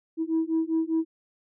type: beating tone pair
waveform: sine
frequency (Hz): 321.3 / 326.3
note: E4 / E4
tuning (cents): -44 / -18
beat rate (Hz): 5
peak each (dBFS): -25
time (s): 0.17-1.05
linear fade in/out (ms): 50
effects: tanh soft clip ceiling -18 dBFS